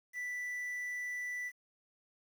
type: tone with quantisation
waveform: triangle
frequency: 1975.5 Hz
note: B6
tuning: in tune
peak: -35 dBFS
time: 0.13-1.52 s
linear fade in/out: 50 ms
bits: 10
effects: none